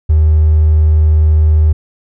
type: tone with hard clipping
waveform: triangle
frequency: 77.9 Hz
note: D#2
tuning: 3 cents sharp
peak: -6 dBFS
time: 0.09-1.73 s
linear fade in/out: 10 ms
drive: 4 dB
effects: none